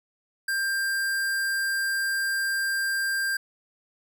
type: tone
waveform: square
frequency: 1589 Hz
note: G6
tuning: 23 cents sharp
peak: -25 dBFS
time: 0.48-3.37 s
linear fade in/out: 5 ms
effects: none